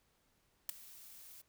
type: noise with ADSR envelope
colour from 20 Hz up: blue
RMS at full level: -33 dBFS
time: 0.69-1.42 s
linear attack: 3 ms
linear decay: 8 ms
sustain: -22 dB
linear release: 12 ms
effects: pink hiss -75 dBFS RMS until 1.48 s